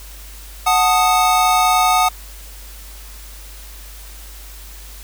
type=chord; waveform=square; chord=D# diminished; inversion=first; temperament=equal with one note detuned; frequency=736.6 / 880 / 1244.5 Hz; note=F#5 / A5 / D#6; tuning=-8 / 0 / 0 cents; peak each=-16 / -20 / -17 dBFS; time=0.66-2.09 s; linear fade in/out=10 ms; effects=added 50 Hz sine -35 dBFS peak until 5.03 s + white hiss -40 dBFS RMS until 5.03 s